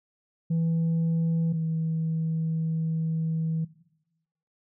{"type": "tone pair in turn", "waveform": "sine", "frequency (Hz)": [164.81, 161.33], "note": ["E3", "E3"], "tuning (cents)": [0, -37], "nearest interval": "unison", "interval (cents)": 37, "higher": "first", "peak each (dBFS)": [-20, -24], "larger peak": "first", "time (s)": [[0.5, 1.53], [1.53, 3.65]], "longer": "second", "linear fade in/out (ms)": 10, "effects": ["noise-tail reverb RT60 0.9 s tail -18 dB re dry", "tanh soft clip ceiling -21 dBFS"]}